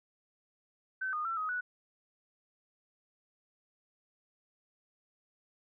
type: tone with pitch steps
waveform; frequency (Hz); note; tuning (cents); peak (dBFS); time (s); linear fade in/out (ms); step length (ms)
sine; 1530 / 1227 / 1345 / 1260 / 1475; G6 / D#6 / E6 / D#6 / F#6; -42 / -25 / +34 / +21 / -6; -32; 1.01-1.61; 10; 120
effects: none